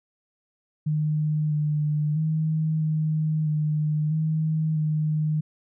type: tone with pitch steps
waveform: sine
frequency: 152.7 / 150.2 / 157.3 / 155.6 / 152.2 / 157.3 / 153.9 Hz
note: D#3 / D3 / D#3 / D#3 / D#3 / D#3 / D#3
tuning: -32 / +39 / +19 / 0 / -38 / +19 / -19 cents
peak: -21 dBFS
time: 0.86-5.41 s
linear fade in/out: 10 ms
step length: 650 ms
effects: none